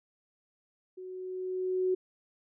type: tone with level ramp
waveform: sine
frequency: 370.4 Hz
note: F#4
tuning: 2 cents sharp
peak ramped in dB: -41 to -24 dBFS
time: 0.97-1.95 s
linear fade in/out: 10 ms
effects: none